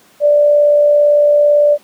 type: tone with amplitude modulation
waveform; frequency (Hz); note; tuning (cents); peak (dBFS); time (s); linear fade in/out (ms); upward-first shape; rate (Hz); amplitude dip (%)
sine; 587.3; D5; 0; -5; 0.2-1.78; 50; sine; 57.9; 30
effects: pink hiss -48 dBFS RMS until 1.83 s + high-pass 200 Hz 12 dB/octave